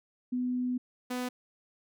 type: tone pair in turn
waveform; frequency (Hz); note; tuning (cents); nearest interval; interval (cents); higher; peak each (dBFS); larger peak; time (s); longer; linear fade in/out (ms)
sine / sawtooth; 249.5 / 249.5; B3 / B3; +18 / +18; unison; 0; neither; -28; neither; 0.32-0.78 / 1.1-1.29; first; 10
effects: none